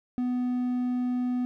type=tone; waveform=triangle; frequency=248.4 Hz; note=B3; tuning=10 cents sharp; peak=-23 dBFS; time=0.18-1.45 s; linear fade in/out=0 ms; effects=none

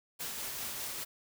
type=noise with tremolo; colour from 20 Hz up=white; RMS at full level=-38 dBFS; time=0.19-1.05 s; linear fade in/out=20 ms; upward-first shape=triangle; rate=5 Hz; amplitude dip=30%; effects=none

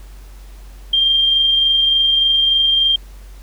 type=tone with amplitude modulation; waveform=sine; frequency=3187 Hz; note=G7; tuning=28 cents sharp; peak=-10 dBFS; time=0.93-2.96 s; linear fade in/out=5 ms; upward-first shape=sine; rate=23.4 Hz; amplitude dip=25%; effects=added 47 Hz sine -34 dBFS peak until 3.42 s + pink hiss -48 dBFS RMS until 3.42 s

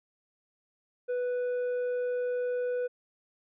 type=tone with tanh clipping; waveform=sine; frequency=493.9 Hz; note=B4; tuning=in tune; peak=-29 dBFS; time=1.08-2.88 s; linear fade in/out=20 ms; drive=5 dB; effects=none

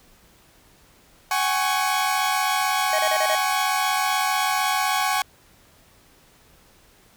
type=chord; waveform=sawtooth; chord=F# suspended second; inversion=none; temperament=equal with one note detuned; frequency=754.7 / 830.6 / 1108.7 Hz; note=F#5 / G#5 / C#6; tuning=+34 / 0 / 0 cents; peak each=-21 dBFS; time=1.31-5.22 s; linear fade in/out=2 ms
type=tone bursts; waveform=square; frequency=629 Hz; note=D#5; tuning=19 cents sharp; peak=-23 dBFS; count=5; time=2.93-3.35 s; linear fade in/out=2 ms; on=56 ms; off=35 ms
effects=pink hiss -55 dBFS RMS until 7.16 s

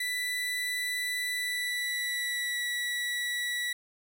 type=tone with pitch glide; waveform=30% pulse; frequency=1979 to 1946.1 Hz; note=B6 to B6; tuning=+3 to -26 cents; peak=-27 dBFS; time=0-3.73 s; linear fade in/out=5 ms; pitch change=-29 cents; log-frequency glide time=1.32-2.64 s; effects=none

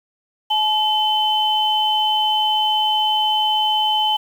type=tone pair together; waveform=sine; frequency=857 / 3052 Hz; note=A5 / G7; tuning=-46 / -47 cents; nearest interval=octave + minor seventh; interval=2199 cents; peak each=-18 dBFS; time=0.5-4.17 s; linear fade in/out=10 ms; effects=7-bit

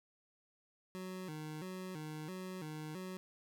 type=tone with vibrato; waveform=25% pulse; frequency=169.2 Hz; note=E3; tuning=45 cents sharp; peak=-39 dBFS; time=0.95-3.17 s; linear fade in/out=0 ms; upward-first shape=square; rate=1.5 Hz; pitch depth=160 cents each way; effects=none

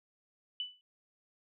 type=tone with exponential decay; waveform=sine; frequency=2983 Hz; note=F#7; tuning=13 cents sharp; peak=-31 dBFS; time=0.6-0.81 s; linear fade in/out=1 ms; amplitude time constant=45 ms; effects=none

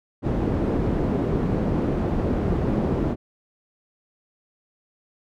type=low-pass noise; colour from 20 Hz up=white; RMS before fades=-23 dBFS; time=0.22-3.16 s; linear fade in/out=50 ms; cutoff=320 Hz; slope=12 dB/octave; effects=none

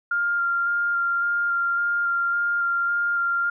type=tone with vibrato; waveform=sine; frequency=1396.9 Hz; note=F6; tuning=in tune; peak=-20 dBFS; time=0.11-3.5 s; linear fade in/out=5 ms; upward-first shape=square; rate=1.8 Hz; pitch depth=10 cents each way; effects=none

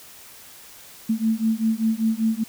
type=beating tone pair; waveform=sine; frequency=220 / 225.1 Hz; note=A3 / A3; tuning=0 / +40 cents; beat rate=5.1 Hz; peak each=-22 dBFS; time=1.09-2.44 s; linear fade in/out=10 ms; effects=white hiss -45 dBFS RMS until 2.48 s

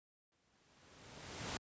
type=noise with exponential growth; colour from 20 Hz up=pink; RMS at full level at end=-40 dBFS; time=0.32-1.57 s; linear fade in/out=0 ms; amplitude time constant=270 ms; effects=high-pass 80 Hz 12 dB/octave + resampled to 16000 Hz

